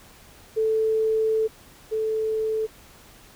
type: tone pair in turn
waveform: sine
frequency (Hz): 440 / 438.2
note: A4 / A4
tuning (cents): 0 / -7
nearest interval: unison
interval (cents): 7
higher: first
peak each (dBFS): -19 / -22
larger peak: first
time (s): 0.56-1.48 / 1.91-2.67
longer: first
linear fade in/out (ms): 20
effects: pink hiss -50 dBFS RMS until 3.35 s